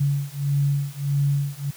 sine beating tone pair, 140.7 / 142.3 Hz, C#3 / C#3, +26 / +46 cents, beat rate 1.6 Hz, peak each -23 dBFS, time 0-1.71 s, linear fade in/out 10 ms, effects white hiss -45 dBFS RMS until 1.76 s

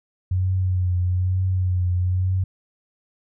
sine tone with vibrato, 91.5 Hz, F#2, 19 cents flat, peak -18 dBFS, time 0.31-2.44 s, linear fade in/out 5 ms, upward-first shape triangle, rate 1.1 Hz, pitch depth 43 cents each way, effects none

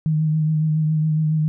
sine tone with vibrato, 155.56 Hz, D#3, in tune, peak -16 dBFS, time 0.06-1.48 s, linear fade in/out 0 ms, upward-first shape triangle, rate 7.2 Hz, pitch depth 32 cents each way, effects none

